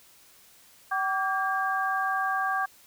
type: tone cluster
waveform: sine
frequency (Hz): 766 / 1156 / 1609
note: G5 / D6 / G6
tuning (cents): -40 / -28 / +45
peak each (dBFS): -29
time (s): 0.91-2.66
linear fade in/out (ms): 10
effects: white hiss -56 dBFS RMS until 2.86 s